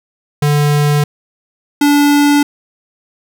square tone pair in turn, 146.83 / 289.3 Hz, D3 / D4, 0 / -26 cents, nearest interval octave, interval 1174 cents, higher second, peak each -10 / -8 dBFS, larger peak second, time 0.42-1.04 / 1.81-2.43 s, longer neither, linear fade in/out 5 ms, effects none

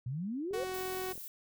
sine exponential sweep, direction up, 116.54 to 555 Hz, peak -34 dBFS, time 0.06-0.64 s, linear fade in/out 5 ms
click train, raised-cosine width 2 ms, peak -39 dBFS, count 30, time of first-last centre 0.51-1.178 s, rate 43.4 Hz
sawtooth tone, 372.8 Hz, F#4, 13 cents sharp, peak -32 dBFS, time 0.53-1.13 s, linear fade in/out 10 ms
violet noise, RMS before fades -45 dBFS, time 0.74-1.28 s, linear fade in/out 0 ms
effects none

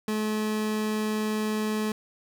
30% pulse tone, 214.8 Hz, A3, 41 cents flat, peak -23 dBFS, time 0.08-1.92 s, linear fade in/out 2 ms, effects none

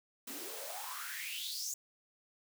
white noise with high-pass filter sweep, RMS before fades -42 dBFS, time 0.27-1.74 s, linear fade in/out 5 ms, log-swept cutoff 240 to 6900 Hz, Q 7, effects none

